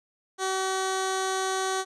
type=tone with low-pass filter; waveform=15% pulse; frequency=379.7 Hz; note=F#4; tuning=45 cents sharp; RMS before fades=-28 dBFS; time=0.38-1.85 s; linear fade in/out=50 ms; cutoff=7800 Hz; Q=2; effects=none